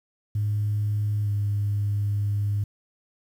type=tone with pitch glide; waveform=sine; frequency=104.6 to 102.45 Hz; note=G#2 to G#2; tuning=+13 to -23 cents; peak=-21 dBFS; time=0.35-2.64 s; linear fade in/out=5 ms; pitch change=-36 cents; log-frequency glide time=1.23-1.29 s; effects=tanh soft clip ceiling -18 dBFS + 9-bit